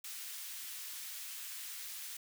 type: high-pass noise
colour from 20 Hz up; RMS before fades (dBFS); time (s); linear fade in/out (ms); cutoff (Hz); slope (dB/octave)
white; -45; 0.04-2.17; 5; 1700; 12
effects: none